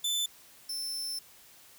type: tone pair in turn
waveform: sawtooth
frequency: 3520 / 5325 Hz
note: A7 / E8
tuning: 0 / +17 cents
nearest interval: perfect fifth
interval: 717 cents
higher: second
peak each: -25 / -31 dBFS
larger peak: first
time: 0.04-0.26 / 0.69-1.19 s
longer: second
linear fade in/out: 5 ms
effects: white hiss -56 dBFS RMS until 1.78 s